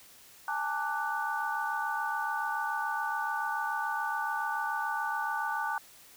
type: tone cluster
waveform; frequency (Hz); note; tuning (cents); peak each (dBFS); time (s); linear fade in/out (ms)
sine; 824 / 891 / 1171 / 1486; G#5 / A5 / D6 / F#6; -14 / +22 / -5 / +7; -37 / -34 / -37 / -34; 0.48-5.78; 2
effects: white hiss -55 dBFS RMS until 6.16 s